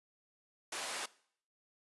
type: high-pass noise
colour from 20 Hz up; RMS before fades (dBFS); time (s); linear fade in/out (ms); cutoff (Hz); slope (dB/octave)
pink; -40; 0.72-1.06; 5; 640; 12
effects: noise-tail reverb RT60 0.6 s tail -21 dB re dry + resampled to 24000 Hz